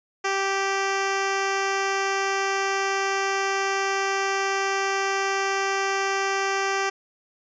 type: tone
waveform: 10% pulse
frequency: 390.6 Hz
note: G4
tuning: 6 cents flat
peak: -14 dBFS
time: 0.24-6.9 s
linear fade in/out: 10 ms
effects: resampled to 16000 Hz